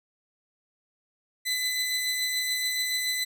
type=tone pair together; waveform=sawtooth; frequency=2010 / 4013 Hz; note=B6 / B7; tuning=+30 / +27 cents; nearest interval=octave; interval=1197 cents; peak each=-26 dBFS; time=1.45-3.25 s; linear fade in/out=20 ms; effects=none